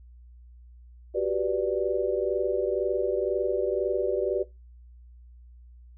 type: chord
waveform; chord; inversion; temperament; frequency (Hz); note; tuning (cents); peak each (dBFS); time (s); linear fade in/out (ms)
sine; G major seventh; third; equal; 370 / 392 / 493.9 / 587.3; F#4 / G4 / B4 / D5; 0 / 0 / 0 / 0; -29; 1.14-4.44; 20
effects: noise-tail reverb RT60 0.2 s tail -18 dB re dry + added 60 Hz sine -47 dBFS peak until 5.97 s